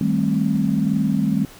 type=chord; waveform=sine; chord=A half-diminished seventh; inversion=second; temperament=just; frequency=158.4 / 198 / 220 / 264 Hz; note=Eb3 / G3 / A3 / C4; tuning=+31 / +18 / 0 / +16 cents; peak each=-23 / -20 / -22 / -23 dBFS; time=0.01-1.45 s; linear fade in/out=2 ms; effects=tanh soft clip ceiling -6 dBFS + pink hiss -44 dBFS RMS until 1.59 s